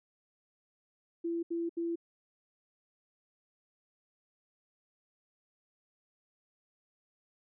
sine tone bursts, 337.1 Hz, E4, 39 cents sharp, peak -31 dBFS, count 3, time 1.24-1.958 s, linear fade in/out 10 ms, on 190 ms, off 74 ms, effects none

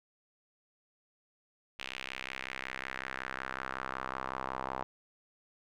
sawtooth tone with band-pass filter sweep, 65.41 Hz, C2, in tune, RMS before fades -40 dBFS, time 1.79-4.83 s, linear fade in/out 0 ms, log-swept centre 2800 to 930 Hz, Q 2.4, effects none

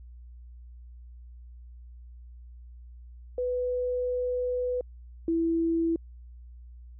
sine tone pair in turn, 497.3 / 330.9 Hz, B4 / E4, +12 / +7 cents, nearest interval perfect fifth, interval 705 cents, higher first, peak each -26 / -23 dBFS, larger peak second, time 3.38-4.81 / 5.28-5.96 s, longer first, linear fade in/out 2 ms, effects added 60 Hz sine -44 dBFS peak until 6.99 s

